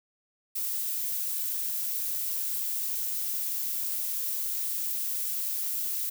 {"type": "noise", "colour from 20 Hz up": "violet", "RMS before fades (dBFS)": -31, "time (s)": [0.55, 6.1], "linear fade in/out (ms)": 10, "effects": []}